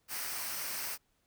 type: noise with comb filter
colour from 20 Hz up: white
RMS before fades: -38 dBFS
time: 0.08-0.98 s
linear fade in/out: 50 ms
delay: 0.28 ms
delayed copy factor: -0.5
effects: pink hiss -75 dBFS RMS until 1.26 s